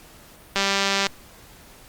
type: click train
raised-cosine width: 0.2 ms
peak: -4 dBFS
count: 101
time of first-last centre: 0.56-1.068 s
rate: 197 Hz
effects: pink hiss -48 dBFS RMS until 1.88 s + Opus 48 kbps